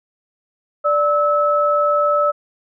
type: tone pair together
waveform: sine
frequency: 587.7 / 1300 Hz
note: D5 / E6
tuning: +1 / -24 cents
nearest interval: octave + major second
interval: 1375 cents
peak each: -16 dBFS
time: 0.84-2.32 s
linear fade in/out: 20 ms
effects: none